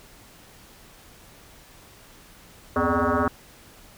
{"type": "tone with frequency modulation", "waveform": "sine", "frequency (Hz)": 433.3, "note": "A4", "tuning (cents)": -27, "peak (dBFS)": -19, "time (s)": [2.76, 3.28], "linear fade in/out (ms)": 2, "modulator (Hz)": 170, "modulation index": 5.8, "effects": ["pink hiss -50 dBFS RMS until 3.97 s"]}